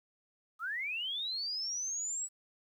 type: linear sweep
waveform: sine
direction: up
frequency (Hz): 1226 to 7902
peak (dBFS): -34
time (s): 0.59-2.29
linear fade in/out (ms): 50
effects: 11-bit